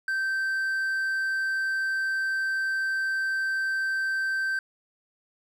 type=tone; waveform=triangle; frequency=1557 Hz; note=G6; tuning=12 cents flat; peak=-23 dBFS; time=0.08-4.59 s; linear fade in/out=2 ms; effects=none